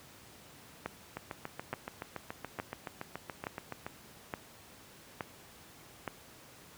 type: two click trains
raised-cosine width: 0.5 ms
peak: -20 / -23 dBFS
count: 7 / 20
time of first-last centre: 0.86-6.077 / 1.17-3.865 s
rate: 1.15 / 7.05 Hz
effects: pink hiss -55 dBFS RMS until 6.77 s + high-pass 80 Hz 12 dB/octave